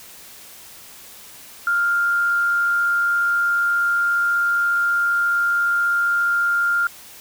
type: tone with frequency modulation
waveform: sine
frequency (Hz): 1399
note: F6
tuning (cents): +3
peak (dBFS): -16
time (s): 1.67-6.87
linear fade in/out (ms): 2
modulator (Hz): 83.3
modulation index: 0.25
effects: white hiss -42 dBFS RMS until 7.2 s